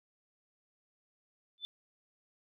sine tone with exponential growth, 3520 Hz, A7, in tune, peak -33 dBFS, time 1.58-1.65 s, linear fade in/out 0 ms, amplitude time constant 15 ms, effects none

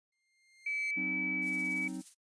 sawtooth tone with exponential growth, 2112 Hz, C7, 16 cents sharp, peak -40 dBFS, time 0.12-0.91 s, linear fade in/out 5 ms, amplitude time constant 170 ms
sine tone with pitch glide, 2300 to 2285 Hz, D7 to D7, -37 to -48 cents, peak -32 dBFS, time 0.66-1.88 s, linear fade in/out 5 ms, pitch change -11 cents, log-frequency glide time 1.1-1.66 s
triangle chord, C diminished, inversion second, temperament equal with one note detuned, 186.28 / 261.6 / 311.1 Hz, Gb3 / C4 / Eb4, +12 / 0 / 0 cents, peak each -40 / -39 / -40 dBFS, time 0.96-2.02 s, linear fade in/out 20 ms
violet noise with tremolo, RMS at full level -45 dBFS, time 1.41-2.15 s, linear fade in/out 50 ms, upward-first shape sine, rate 17 Hz, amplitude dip 50%
effects noise-tail reverb RT60 0.1 s tail -24 dB re dry + resampled to 22050 Hz

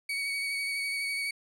35% pulse tone with vibrato, 2244 Hz, C#7, 21 cents sharp, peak -28 dBFS, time 0.09-1.31 s, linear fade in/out 5 ms, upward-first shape square, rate 12 Hz, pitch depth 15 cents each way, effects low-pass 12000 Hz 12 dB/octave

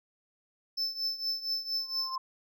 triangle tone with tremolo, 5274 Hz, E8, in tune, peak -26 dBFS, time 0.77-2.16 s, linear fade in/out 10 ms, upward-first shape triangle, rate 4.3 Hz, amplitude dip 85%
sine tone with exponential growth, 1046.5 Hz, C6, in tune, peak -30 dBFS, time 1.74-2.18 s, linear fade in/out 5 ms, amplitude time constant 95 ms
effects none

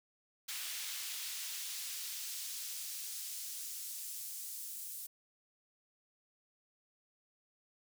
pink noise with high-pass filter sweep, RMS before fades -43 dBFS, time 0.48-5.07 s, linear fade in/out 10 ms, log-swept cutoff 2500 to 9000 Hz, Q 0.76, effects none

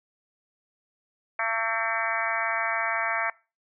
harmonic tone with a mistuned harmonic, 226.1 Hz, A3, 47 cents sharp, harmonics 3 / 4 / 5 / 6 / 7 / 8 / 9 / 10, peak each -33 / -33 / -33 / -33 / -33 / -33 / -33 / -33 dBFS, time 1.39-3.3 s, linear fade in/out 2 ms, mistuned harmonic 6, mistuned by -28 cents, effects noise-tail reverb RT60 0.3 s tail -21 dB re dry

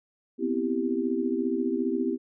sine chord, C major seventh, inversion third, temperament equal, 246.9 / 261.6 / 329.6 / 392 Hz, B3 / C4 / E4 / G4, 0 / 0 / 0 / 0 cents, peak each -30 dBFS, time 0.38-2.18 s, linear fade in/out 50 ms, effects none

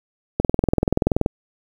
click train, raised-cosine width 2 ms, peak -3 dBFS, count 19, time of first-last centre 0.4-1.261 s, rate 20.9 Hz, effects 7-bit

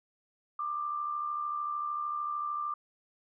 sine tone with amplitude modulation, 1188 Hz, D6, 20 cents sharp, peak -29 dBFS, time 0.59-2.74 s, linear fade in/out 5 ms, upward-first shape sine, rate 73.3 Hz, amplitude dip 50%, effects none

